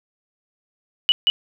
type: tone with echo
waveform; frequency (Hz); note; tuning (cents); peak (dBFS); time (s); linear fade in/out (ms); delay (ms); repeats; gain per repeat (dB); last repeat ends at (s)
sine; 2950; F#7; -6; -11; 1.09-1.12; 0; 180; 1; -2; 1.3
effects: none